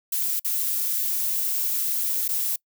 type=noise with dropouts; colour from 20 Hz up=violet; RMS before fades=-25 dBFS; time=0.12-2.56 s; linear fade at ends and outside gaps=5 ms; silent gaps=0.396-0.446 / 2.28-2.288 s; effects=noise-tail reverb RT60 0.1 s tail -25 dB re dry